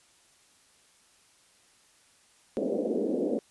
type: band-pass noise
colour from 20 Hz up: white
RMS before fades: -29 dBFS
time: 2.57-3.39 s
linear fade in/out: 0 ms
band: 210 to 550 Hz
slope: 48 dB/octave
effects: white hiss -62 dBFS RMS until 3.5 s + resampled to 24000 Hz